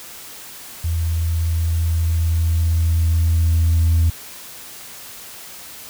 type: tone with level ramp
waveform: sine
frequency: 82.5 Hz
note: E2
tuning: 2 cents sharp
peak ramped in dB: -17 to -10 dBFS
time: 0.84-4.1 s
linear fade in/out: 5 ms
effects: tanh soft clip ceiling -10 dBFS + white hiss -37 dBFS RMS until 5.89 s